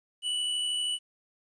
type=tone with amplitude modulation; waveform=square; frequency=2960 Hz; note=F#7; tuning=in tune; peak=-27 dBFS; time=0.22-0.99 s; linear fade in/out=50 ms; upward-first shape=sine; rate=72.7 Hz; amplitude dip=30%; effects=resampled to 22050 Hz + 11-bit